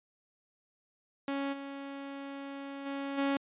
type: tone with level steps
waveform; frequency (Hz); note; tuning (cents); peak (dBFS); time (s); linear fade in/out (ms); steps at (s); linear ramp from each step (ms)
sawtooth; 277.3; C#4; +1; -28 / -36 / -31 / -24; 1.28-3.37; 2; 1.52 / 2.85 / 3.17; 20
effects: resampled to 8000 Hz